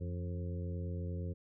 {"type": "harmonic tone with a mistuned harmonic", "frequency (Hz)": 88.6, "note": "F2", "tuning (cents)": 25, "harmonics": [1, 2, 3, 4, 5, 6], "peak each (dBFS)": [-37, -43, -51, -51, -50, -52], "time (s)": [0, 1.34], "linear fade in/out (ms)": 20, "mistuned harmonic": 2, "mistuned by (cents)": -64, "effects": []}